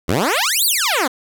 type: exponential two-way sweep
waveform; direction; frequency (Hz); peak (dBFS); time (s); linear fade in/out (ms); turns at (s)
10% pulse; up then down; 73.42 to 4827 to 236.6; -7; 0.08-1.08; 10; 0.65
effects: 7-bit